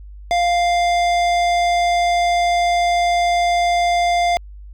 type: tone with hard clipping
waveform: sine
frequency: 698.5 Hz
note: F5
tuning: in tune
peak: -16 dBFS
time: 0.31-4.37 s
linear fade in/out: 0 ms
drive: 15 dB
effects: added 50 Hz sine -34 dBFS peak until 4.73 s